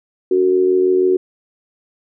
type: tone with amplitude modulation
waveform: sine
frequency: 370.4 Hz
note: F#4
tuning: 2 cents sharp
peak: -8 dBFS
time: 0.31-1.17 s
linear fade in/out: 5 ms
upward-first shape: sine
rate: 86.3 Hz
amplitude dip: 65%
effects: none